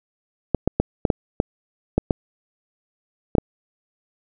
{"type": "clicks", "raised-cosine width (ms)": 2, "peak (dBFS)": -3, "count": 10, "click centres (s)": [0.547, 0.676, 0.8, 1.052, 1.102, 1.401, 1.98, 2.108, 3.352, 3.383], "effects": []}